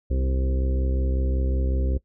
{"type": "harmonic tone with a mistuned harmonic", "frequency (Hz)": 65.41, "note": "C2", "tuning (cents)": 0, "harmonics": [1, 2, 3, 4, 5, 6, 7, 8], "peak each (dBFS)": [-21, -34, -39, -35, -39, -37, -42, -38], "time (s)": [0.1, 1.98], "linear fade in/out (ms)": 10, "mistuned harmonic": 5, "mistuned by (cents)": 20, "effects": ["noise-tail reverb RT60 0.1 s tail -19 dB re dry"]}